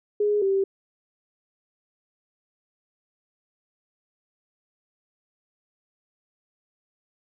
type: tone pair in turn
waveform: sine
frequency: 415.3 / 389.4 Hz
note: G#4 / G4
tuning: 0 / -12 cents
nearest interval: minor second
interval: 112 cents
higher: first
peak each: -19 dBFS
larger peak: neither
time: 0.2-0.42 / 0.42-0.64 s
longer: neither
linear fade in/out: 5 ms
effects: none